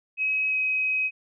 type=tone with pitch glide; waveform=sine; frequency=2549 to 2533 Hz; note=D#7 to D#7; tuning=+41 to +30 cents; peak=-22 dBFS; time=0.17-1.11 s; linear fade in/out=50 ms; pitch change=-11 cents; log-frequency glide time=0.49-0.56 s; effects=none